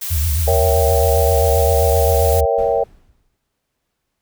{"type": "noise", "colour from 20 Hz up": "blue", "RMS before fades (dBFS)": -25, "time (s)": [0.01, 2.41], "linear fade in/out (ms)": 10}
{"type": "tone with vibrato", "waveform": "sine", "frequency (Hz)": 77.78, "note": "D#2", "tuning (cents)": 0, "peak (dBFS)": -15, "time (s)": [0.1, 2.46], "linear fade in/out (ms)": 20, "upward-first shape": "triangle", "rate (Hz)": 7.6, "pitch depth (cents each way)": 210}
{"type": "chord", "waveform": "sine", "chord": "A# diminished seventh", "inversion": "none", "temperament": "equal", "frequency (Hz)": [466.2, 554.4, 659.3, 784], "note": ["A#4", "C#5", "E5", "G5"], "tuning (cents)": [0, 0, 0, 0], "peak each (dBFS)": [-18, -19, -20, -21], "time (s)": [0.47, 2.84], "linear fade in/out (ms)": 10}
{"type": "noise with exponential decay", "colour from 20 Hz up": "brown", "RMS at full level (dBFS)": -29, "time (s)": [2.58, 3.37], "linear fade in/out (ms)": 5, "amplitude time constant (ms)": 170}
{"effects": ["pink hiss -74 dBFS RMS until 4.21 s"]}